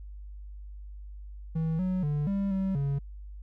triangle tone with pitch steps, 161 / 185 / 147.2 / 197.8 / 191.8 / 139.8 Hz, E3 / F#3 / D3 / G3 / G3 / C#3, -41 / 0 / +4 / +16 / -37 / +15 cents, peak -24 dBFS, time 1.55-2.99 s, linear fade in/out 10 ms, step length 240 ms, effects added 50 Hz sine -40 dBFS peak until 3.42 s

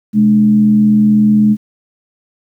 sine tone with frequency modulation, 211.7 Hz, G#3, 33 cents sharp, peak -6 dBFS, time 0.13-1.57 s, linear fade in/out 50 ms, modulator 84 Hz, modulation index 0.35, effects 8-bit

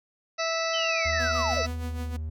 harmonic tone, 656 Hz, E5, 9 cents flat, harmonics 1 / 2 / 3 / 4 / 6 / 7 / 8 / 9, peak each -29 / -32 / -34 / -35 / -37 / -37 / -38 / -39 dBFS, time 0.38-1.67 s, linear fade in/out 20 ms
sine linear sweep, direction down, 3136 to 423.1 Hz, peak -28 dBFS, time 0.73-1.63 s, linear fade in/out 20 ms
triangle tone with vibrato, 78 Hz, D#2, 5 cents sharp, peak -28 dBFS, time 1.05-2.3 s, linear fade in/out 10 ms, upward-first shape sine, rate 1.7 Hz, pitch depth 22 cents each way
sawtooth tone with tremolo, 246.9 Hz, B3, in tune, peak -31 dBFS, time 1.19-2.17 s, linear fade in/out 10 ms, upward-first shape sine, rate 6.4 Hz, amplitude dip 65%
effects none

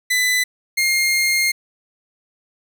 sawtooth tone pair in turn, 2000 / 2126 Hz, B6 / C7, +21 / +27 cents, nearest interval minor second, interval 106 cents, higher second, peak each -12 dBFS, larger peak neither, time 0.1-0.44 / 0.77-1.52 s, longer second, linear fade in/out 10 ms, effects none

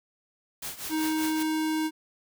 white noise with tremolo, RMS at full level -34 dBFS, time 0.62-1.43 s, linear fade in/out 5 ms, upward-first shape triangle, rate 5.2 Hz, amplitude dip 85%
square tone, 313.7 Hz, D#4, 14 cents sharp, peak -26 dBFS, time 0.89-1.91 s, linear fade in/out 50 ms
effects none

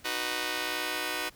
5% pulse chord, B major, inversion first, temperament just, 308.7 / 370.4 / 493.9 Hz, D#4 / F#4 / B4, -14 / +2 / 0 cents, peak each -24 dBFS, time 0.04-1.3 s, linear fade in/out 20 ms, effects pink hiss -57 dBFS RMS until 1.35 s

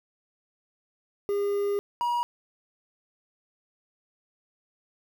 triangle tone pair in turn, 404.8 / 958.3 Hz, G#4 / A#5, -44 / +48 cents, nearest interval octave + minor third, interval 1492 cents, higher second, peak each -22 dBFS, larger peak neither, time 1.29-1.79 / 2.01-2.23 s, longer first, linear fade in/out 0 ms, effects 8-bit

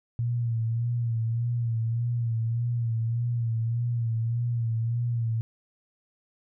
sine tone with vibrato, 116.54 Hz, A#2, in tune, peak -24 dBFS, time 0.19-5.41 s, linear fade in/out 0 ms, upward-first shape sine, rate 1.7 Hz, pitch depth 52 cents each way, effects none

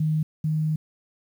sine tone pair in turn, 155.56 / 155.56 Hz, D#3 / D#3, 0 / 0 cents, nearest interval unison, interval 0 cents, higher neither, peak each -20 / -21 dBFS, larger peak first, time 0-0.23 / 0.44-0.76 s, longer second, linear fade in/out 5 ms, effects 9-bit

